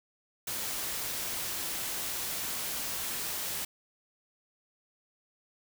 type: noise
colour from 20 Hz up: white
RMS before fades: -35 dBFS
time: 0.47-3.65 s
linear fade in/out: 5 ms
effects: none